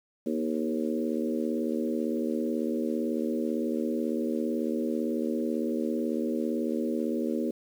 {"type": "harmonic tone with a mistuned harmonic", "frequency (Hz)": 78, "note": "D#2", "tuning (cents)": 5, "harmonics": [3, 4, 5, 6, 7], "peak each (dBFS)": [-30, -32, -34, -36, -37], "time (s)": [0.26, 7.51], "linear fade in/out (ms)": 5, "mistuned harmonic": 3, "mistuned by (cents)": 25, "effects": ["9-bit"]}